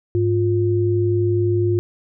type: tone pair together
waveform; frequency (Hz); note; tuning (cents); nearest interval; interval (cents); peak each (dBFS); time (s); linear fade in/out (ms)
sine; 103.83 / 352; G#2 / F4; 0 / +14; octave + major sixth; 2114; -18; 0.15-1.79; 0
effects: none